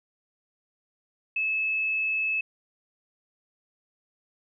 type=tone; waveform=sine; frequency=2600 Hz; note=E7; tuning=24 cents flat; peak=-24 dBFS; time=1.36-2.41 s; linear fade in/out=5 ms; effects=none